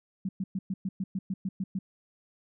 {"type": "tone bursts", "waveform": "sine", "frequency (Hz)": 190, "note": "F#3", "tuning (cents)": 46, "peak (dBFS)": -28, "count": 11, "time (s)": [0.25, 1.79], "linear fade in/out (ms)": 5, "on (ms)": 40, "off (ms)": 110, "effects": []}